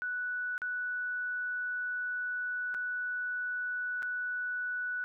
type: tone with dropouts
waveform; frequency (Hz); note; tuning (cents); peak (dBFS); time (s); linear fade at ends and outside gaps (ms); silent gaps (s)
sine; 1480; F#6; 0; -32; 0.02-5.04; 0; 0.579-0.618 / 2.742-2.747 / 4.023-4.029
effects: none